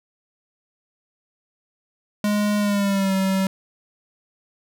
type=tone with pitch glide; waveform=square; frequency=207.7 to 191.57 Hz; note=G#3 to G3; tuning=0 to -40 cents; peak=-19 dBFS; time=2.24-3.47 s; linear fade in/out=2 ms; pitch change=-140 cents; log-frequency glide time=2.58-3.13 s; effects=none